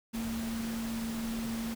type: tone in noise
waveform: sine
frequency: 227.5 Hz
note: A#3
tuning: 42 cents flat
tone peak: -33 dBFS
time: 0.13-1.75 s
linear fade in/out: 20 ms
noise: pink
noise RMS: -42 dBFS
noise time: 0.13-1.75 s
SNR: +6 dB
effects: none